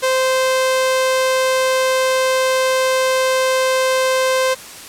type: tone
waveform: sawtooth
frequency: 520 Hz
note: C5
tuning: 11 cents flat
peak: -10 dBFS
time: 0.02-4.55 s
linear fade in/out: 20 ms
effects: white hiss -35 dBFS RMS until 4.88 s + low-pass 11000 Hz 12 dB/octave